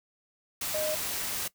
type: tone in noise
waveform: sine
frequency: 616 Hz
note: D#5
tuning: 17 cents flat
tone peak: -29 dBFS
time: 0.74-0.95 s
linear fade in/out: 5 ms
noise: white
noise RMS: -33 dBFS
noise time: 0.61-1.48 s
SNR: +1 dB
effects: noise-tail reverb RT60 0.1 s tail -19 dB re dry